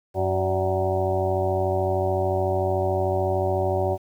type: harmonic tone with a mistuned harmonic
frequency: 93.6 Hz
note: F#2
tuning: 20 cents sharp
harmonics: 1 / 2 / 3 / 4 / 6 / 7 / 8 / 9 / 10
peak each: -26 / -37 / -38 / -26 / -26 / -34 / -28 / -38 / -37 dBFS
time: 0.14-3.98 s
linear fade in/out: 50 ms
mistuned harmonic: 6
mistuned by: +52 cents
effects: 9-bit